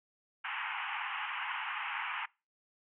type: band-pass noise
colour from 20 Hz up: pink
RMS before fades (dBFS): -38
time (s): 0.44-2.26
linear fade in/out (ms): 10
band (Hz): 810 to 3000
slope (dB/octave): 96
effects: noise-tail reverb RT60 0.3 s tail -25 dB re dry